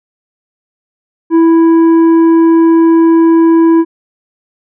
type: tone with tanh clipping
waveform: triangle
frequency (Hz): 329.5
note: E4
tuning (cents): -1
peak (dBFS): -5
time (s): 1.3-3.85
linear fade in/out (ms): 50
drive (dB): 11
effects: none